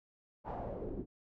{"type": "noise with low-pass filter sweep", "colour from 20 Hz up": "pink", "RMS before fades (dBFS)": -41, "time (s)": [0.44, 1.06], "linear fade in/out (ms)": 50, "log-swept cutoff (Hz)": [940, 310], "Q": 3.2, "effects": []}